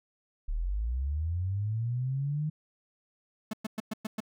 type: linear sweep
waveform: sine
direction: up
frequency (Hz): 34.39 to 155.56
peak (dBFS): -28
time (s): 0.48-2.5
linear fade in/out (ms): 10
type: tone bursts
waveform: 45% pulse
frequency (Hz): 217.2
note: A3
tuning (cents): -22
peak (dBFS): -31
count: 6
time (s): 3.51-4.204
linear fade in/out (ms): 5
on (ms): 24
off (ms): 110
effects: none